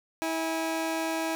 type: tone pair together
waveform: 20% pulse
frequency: 324 / 819 Hz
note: E4 / G#5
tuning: -30 / -24 cents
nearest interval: octave + major third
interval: 1606 cents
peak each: -24 / -30 dBFS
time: 0.22-1.35 s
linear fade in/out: 0 ms
effects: none